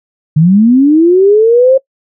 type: linear sweep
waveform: sine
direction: up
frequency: 146.83 to 540 Hz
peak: -3 dBFS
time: 0.36-1.78 s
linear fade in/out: 10 ms
effects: noise-tail reverb RT60 0.1 s tail -23 dB re dry